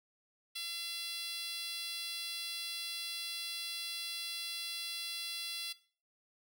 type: tone with high-pass filter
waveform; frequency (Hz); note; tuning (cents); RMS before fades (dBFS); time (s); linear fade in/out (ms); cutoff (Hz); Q
10% pulse; 680; F5; -46; -41; 0.55-5.73; 10; 3700; 1.4
effects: noise-tail reverb RT60 0.4 s tail -17 dB re dry